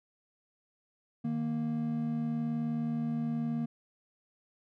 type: tone pair together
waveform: triangle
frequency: 154.02 / 233.1 Hz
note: D#3 / A#3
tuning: -17 / 0 cents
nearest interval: perfect fifth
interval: 717 cents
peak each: -34 / -29 dBFS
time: 1.24-3.66 s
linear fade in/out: 10 ms
effects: none